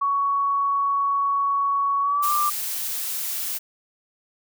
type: tone with pitch glide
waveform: sine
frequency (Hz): 1118 to 1184.5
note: C#6 to D6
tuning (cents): +14 to +14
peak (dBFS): -19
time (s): 0.01-2.5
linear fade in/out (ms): 10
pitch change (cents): +100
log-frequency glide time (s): 2.02-2.32
type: noise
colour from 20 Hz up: blue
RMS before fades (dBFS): -28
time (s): 2.22-3.59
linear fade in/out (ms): 20
effects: none